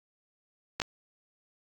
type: clicks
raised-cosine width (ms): 0.2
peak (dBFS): -12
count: 2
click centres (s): 0.8 / 0.818
effects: AAC 64 kbps